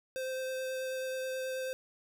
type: tone with vibrato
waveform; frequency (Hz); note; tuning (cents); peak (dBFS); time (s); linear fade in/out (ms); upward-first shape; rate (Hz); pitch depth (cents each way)
square; 520; C5; -11; -35; 0.16-1.73; 0; triangle; 9.3; 12
effects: none